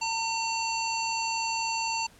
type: harmonic tone with a mistuned harmonic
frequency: 908 Hz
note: A#5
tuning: 46 cents flat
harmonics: 1 / 3 / 5 / 7 / 8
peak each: -30 / -33 / -34 / -41 / -37 dBFS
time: 0.01-2.07 s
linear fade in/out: 10 ms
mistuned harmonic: 7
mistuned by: -76 cents
effects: pink hiss -56 dBFS RMS until 2.19 s + low-pass 11000 Hz 12 dB/octave